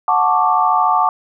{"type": "chord", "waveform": "sine", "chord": "D major seventh", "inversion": "first", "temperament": "just", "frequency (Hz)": [734.2, 881, 1101.2, 1174.7], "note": ["F#5", "A5", "C#6", "D6"], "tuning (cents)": [-14, 2, -12, 0], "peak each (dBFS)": [-17, -16, -20, -16], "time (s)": [0.08, 1.09], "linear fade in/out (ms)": 2, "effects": []}